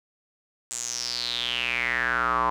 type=tone with band-pass filter sweep; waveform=square; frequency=60.3 Hz; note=B1; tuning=41 cents flat; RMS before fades=-27 dBFS; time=0.71-2.5 s; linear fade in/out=0 ms; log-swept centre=7700 to 1000 Hz; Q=6.8; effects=none